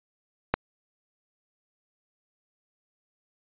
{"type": "click", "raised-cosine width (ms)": 0.5, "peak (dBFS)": -6, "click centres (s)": 0.54, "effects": ["resampled to 8000 Hz"]}